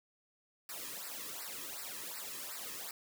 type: noise with flanger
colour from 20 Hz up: white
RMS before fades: -44 dBFS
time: 0.69-2.91 s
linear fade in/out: 2 ms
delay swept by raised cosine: 0.3 to 1.4 ms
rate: 2.7 Hz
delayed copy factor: -1
effects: none